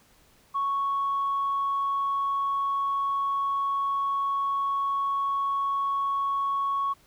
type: tone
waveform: sine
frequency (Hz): 1108.7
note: C#6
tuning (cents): 0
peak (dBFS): -23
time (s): 0.54-6.94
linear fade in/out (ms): 20
effects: tanh soft clip ceiling -20 dBFS + pink hiss -60 dBFS RMS until 7.06 s